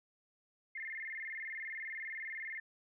sine tone with vibrato, 1946 Hz, B6, 26 cents flat, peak -40 dBFS, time 0.75-2.6 s, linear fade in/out 5 ms, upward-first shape square, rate 20 Hz, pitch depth 140 cents each way, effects none

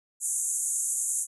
pink band-pass noise, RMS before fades -29 dBFS, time 0.2-1.27 s, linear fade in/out 50 ms, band 6600 to 11000 Hz, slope 96 dB/octave, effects none

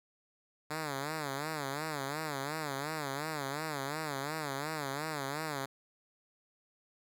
5% pulse tone with vibrato, 146.83 Hz, D3, in tune, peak -24 dBFS, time 0.7-5.66 s, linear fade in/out 10 ms, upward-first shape sine, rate 2.8 Hz, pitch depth 140 cents each way, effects none

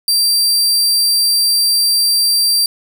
sawtooth tone, 4704 Hz, D8, 2 cents sharp, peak -8 dBFS, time 0.08-2.66 s, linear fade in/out 2 ms, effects none

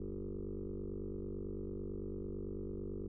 sine tone with frequency modulation, 209.2 Hz, G#3, 13 cents sharp, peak -38 dBFS, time 0-3.08 s, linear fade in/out 5 ms, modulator 49 Hz, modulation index 4.5, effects tanh soft clip ceiling -34 dBFS

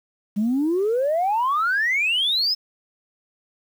sine exponential sweep, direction up, 199.2 to 5274 Hz, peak -17 dBFS, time 0.36-2.55 s, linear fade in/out 20 ms, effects tanh soft clip ceiling -15 dBFS + 8-bit

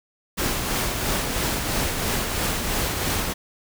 pink noise with tremolo, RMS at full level -23 dBFS, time 0.37-3.34 s, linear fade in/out 20 ms, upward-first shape triangle, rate 3 Hz, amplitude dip 40%, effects none

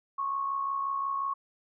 sine tone with amplitude modulation, 1100 Hz, C#6, 14 cents flat, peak -26 dBFS, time 0.18-1.34 s, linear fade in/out 10 ms, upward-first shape sine, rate 65.6 Hz, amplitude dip 50%, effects none

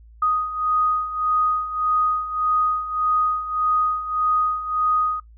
sine beating tone pair, 1244.5 / 1246.2 Hz, D#6 / D#6, 0 / +2 cents, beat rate 1.7 Hz, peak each -25 / -20 dBFS, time 0.22-5.2 s, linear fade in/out 5 ms, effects noise-tail reverb RT60 0.1 s tail -18 dB re dry + added 56 Hz sine -44 dBFS peak until 5.37 s

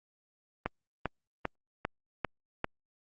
click train, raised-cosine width 0.5 ms, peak -15 dBFS, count 6, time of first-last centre 0.66-2.644 s, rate 2.52 Hz, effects Opus 32 kbps

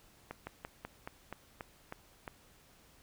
slowing click train, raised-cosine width 0.5 ms, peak -26 dBFS, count 9, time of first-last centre 0.31-2.278 s, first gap 160 ms, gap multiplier 1.12, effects pink hiss -63 dBFS RMS until 3.02 s

